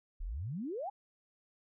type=exponential sweep; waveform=sine; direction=up; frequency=32.7 to 858 Hz; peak=-36 dBFS; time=0.2-0.9 s; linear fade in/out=10 ms; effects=none